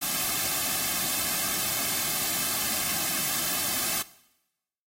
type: noise with comb filter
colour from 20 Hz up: white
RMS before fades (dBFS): -28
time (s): 0.01-4.03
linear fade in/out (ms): 20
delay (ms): 2.1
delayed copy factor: -0.65
effects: noise-tail reverb RT60 0.9 s tail -19 dB re dry + AAC 48 kbps